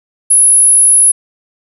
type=tone; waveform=sine; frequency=10548 Hz; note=E9; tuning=in tune; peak=-4 dBFS; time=0.3-1.12 s; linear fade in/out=10 ms; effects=none